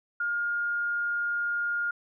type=tone; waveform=sine; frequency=1417 Hz; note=F6; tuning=25 cents sharp; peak=-26 dBFS; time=0.2-1.91 s; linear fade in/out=5 ms; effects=none